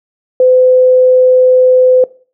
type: tone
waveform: sine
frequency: 509 Hz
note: C5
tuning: 48 cents flat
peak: -4 dBFS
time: 0.4-2.04 s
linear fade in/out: 2 ms
effects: noise-tail reverb RT60 0.4 s tail -20 dB re dry